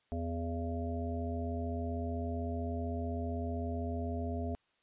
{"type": "harmonic tone with a mistuned harmonic", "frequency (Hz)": 83.3, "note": "E2", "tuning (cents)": 19, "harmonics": [1, 3, 5, 7, 8], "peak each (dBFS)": [-36, -39, -44, -47, -42], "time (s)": [0.12, 4.55], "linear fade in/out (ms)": 0, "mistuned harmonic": 8, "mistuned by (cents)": 32, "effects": ["white hiss -74 dBFS RMS until 4.82 s", "resampled to 8000 Hz"]}